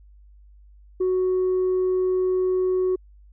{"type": "tone", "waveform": "sine", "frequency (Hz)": 370, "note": "F#4", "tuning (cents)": 0, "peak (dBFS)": -17, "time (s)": [1, 2.96], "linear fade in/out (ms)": 10, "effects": ["tanh soft clip ceiling -17 dBFS", "added 50 Hz sine -47 dBFS peak until 3.32 s"]}